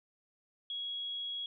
sine tone, 3322 Hz, G#7, in tune, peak -36 dBFS, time 0.7-1.46 s, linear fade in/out 2 ms, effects none

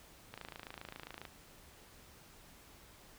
click train, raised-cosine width 0.3 ms, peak -29 dBFS, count 26, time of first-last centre 0.34-1.252 s, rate 27.4 Hz, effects pink hiss -59 dBFS RMS until 3.18 s

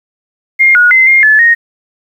sine tone with pitch steps, 2123 / 1451 / 2062 / 2122 / 1729 / 1863 Hz, C7 / F#6 / C7 / C7 / A6 / A#6, +25 / -34 / -26 / +24 / -31 / -2 cents, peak -3 dBFS, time 0.59-1.55 s, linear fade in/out 20 ms, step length 160 ms, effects 7-bit

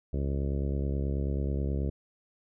harmonic tone, 69.3 Hz, C#2, in tune, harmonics 1 / 2 / 3 / 4 / 5 / 6 / 7 / 8 / 9, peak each -29 / -34 / -38 / -41 / -41 / -42 / -45 / -47 / -50 dBFS, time 0.13-1.9 s, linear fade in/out 5 ms, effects none

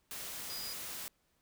sine tone in noise, 4915 Hz, D#8, 22 cents flat, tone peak -42 dBFS, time 0.5-0.73 s, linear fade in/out 0 ms, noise white, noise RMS -43 dBFS, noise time 0.11-1.08 s, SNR -2 dB, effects pink hiss -75 dBFS RMS until 1.41 s

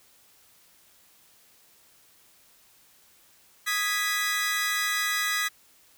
sawtooth chord, G# minor, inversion second, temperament equal, 1244.5 / 1661.2 / 1975.5 Hz, D#6 / G#6 / B6, 0 / 0 / 0 cents, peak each -28 / -27 / -24 dBFS, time 3.66-5.49 s, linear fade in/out 20 ms, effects white hiss -59 dBFS RMS until 5.97 s

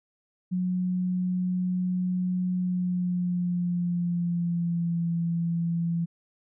sine tone with pitch glide, 181.9 to 168.74 Hz, F#3 to E3, -29 to +41 cents, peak -24 dBFS, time 0.51-6.06 s, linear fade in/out 20 ms, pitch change -130 cents, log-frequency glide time 2.53-5.1 s, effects none

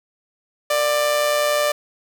sawtooth tone with amplitude modulation, 592 Hz, D5, 14 cents sharp, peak -11 dBFS, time 0.7-1.72 s, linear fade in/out 5 ms, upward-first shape sine, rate 131 Hz, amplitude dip 45%, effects none

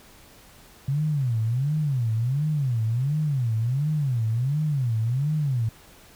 sine tone with vibrato, 130.81 Hz, C3, in tune, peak -21 dBFS, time 0.88-5.69 s, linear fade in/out 5 ms, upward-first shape sine, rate 1.4 Hz, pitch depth 290 cents each way, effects pink hiss -51 dBFS RMS until 6.15 s

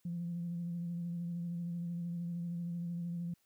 sine tone with vibrato, 171.9 Hz, F3, 27 cents flat, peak -35 dBFS, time 0.05-3.34 s, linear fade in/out 5 ms, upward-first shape sine, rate 13 Hz, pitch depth 26 cents each way, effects tanh soft clip ceiling -31 dBFS + white hiss -75 dBFS RMS until 3.45 s

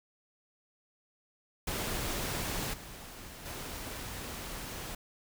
pink noise with level steps, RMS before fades -35 / -47 / -41 dBFS, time 1.67-4.95 s, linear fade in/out 5 ms, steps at 2.73 / 3.45 s, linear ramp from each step 10 ms, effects none

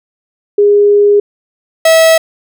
sine / 45% pulse tone pair in turn, 410 / 648.8 Hz, G#4 / E5, -22 / -28 cents, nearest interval minor sixth, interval 794 cents, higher second, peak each -4 dBFS, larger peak neither, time 0.58-1.2 / 1.85-2.18 s, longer first, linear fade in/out 5 ms, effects none

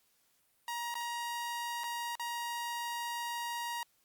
sawtooth tone with dropouts, 946 Hz, A#5, 25 cents sharp, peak -32 dBFS, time 0.68-3.83 s, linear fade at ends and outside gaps 1 ms, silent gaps 0.942-0.953 / 1.836-1.84 / 2.154-2.196 s, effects white hiss -72 dBFS RMS until 4.04 s + Opus 48 kbps

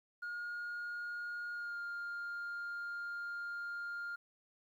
sine tone with pitch glide, 1428 to 1404.3 Hz, F6 to F6, +38 to +9 cents, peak -37 dBFS, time 0.22-4.16 s, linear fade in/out 10 ms, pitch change -29 cents, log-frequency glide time 1.53-1.8 s, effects tanh soft clip ceiling -38 dBFS + 12-bit

